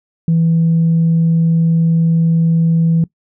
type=tone; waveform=sine; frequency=164.81 Hz; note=E3; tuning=in tune; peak=-8 dBFS; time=0.28-3.04 s; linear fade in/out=2 ms; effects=noise-tail reverb RT60 0.1 s tail -21 dB re dry + tanh soft clip ceiling -6 dBFS